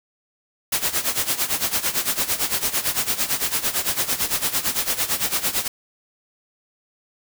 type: noise with tremolo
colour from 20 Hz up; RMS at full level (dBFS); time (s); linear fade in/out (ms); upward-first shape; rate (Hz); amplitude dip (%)
white; -20; 0.72-5.68; 5; sine; 8.9; 80
effects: none